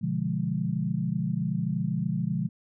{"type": "chord", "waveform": "sine", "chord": "B diminished seventh", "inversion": "none", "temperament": "equal", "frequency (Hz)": [123.47, 146.83, 174.61, 207.7], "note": ["B2", "D3", "F3", "Ab3"], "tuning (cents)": [0, 0, 0, 0], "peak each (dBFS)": [-33, -31, -29, -32], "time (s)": [0.01, 2.49], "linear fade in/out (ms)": 20, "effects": []}